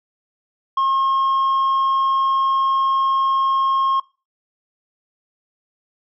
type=tone with tanh clipping; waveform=sine; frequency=1076 Hz; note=C6; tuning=48 cents sharp; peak=-16 dBFS; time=0.77-4 s; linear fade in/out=5 ms; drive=3 dB; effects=noise-tail reverb RT60 0.3 s tail -21 dB re dry